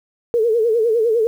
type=tone with vibrato; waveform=sine; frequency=454.1 Hz; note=A#4; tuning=45 cents flat; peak=-13 dBFS; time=0.34-1.27 s; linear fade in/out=0 ms; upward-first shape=sine; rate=9.9 Hz; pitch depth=100 cents each way; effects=8-bit